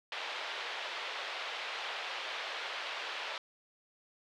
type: band-pass noise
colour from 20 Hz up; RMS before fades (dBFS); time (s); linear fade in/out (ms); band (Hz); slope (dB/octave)
white; -40; 0.12-3.38; 2; 480 to 3600; 24
effects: none